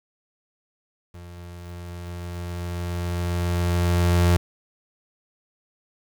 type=tone with level ramp; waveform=35% pulse; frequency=87.31 Hz; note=F2; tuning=in tune; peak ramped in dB=-38 to -13 dBFS; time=1.14-4.37 s; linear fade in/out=5 ms; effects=9-bit